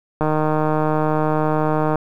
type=click train; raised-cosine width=1 ms; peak=-6 dBFS; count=270; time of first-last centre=0.21-1.957 s; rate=154 Hz; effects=8-bit